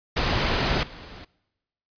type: noise with level steps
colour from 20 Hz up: pink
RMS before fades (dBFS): -23 / -42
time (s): 0.16-1.25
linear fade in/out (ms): 10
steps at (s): 0.83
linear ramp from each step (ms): 2
effects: noise-tail reverb RT60 1.0 s tail -23 dB re dry + resampled to 11025 Hz